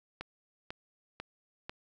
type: click train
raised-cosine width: 0.3 ms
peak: -23 dBFS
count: 4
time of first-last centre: 0.21-1.695 s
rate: 2.02 Hz
effects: none